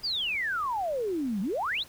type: exponential two-way sweep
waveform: sine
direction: down then up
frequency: 5000 to 183 to 4370 Hz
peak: -27 dBFS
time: 0.03-1.84 s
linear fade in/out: 20 ms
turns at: 1.41 s
effects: pink hiss -52 dBFS RMS until 1.88 s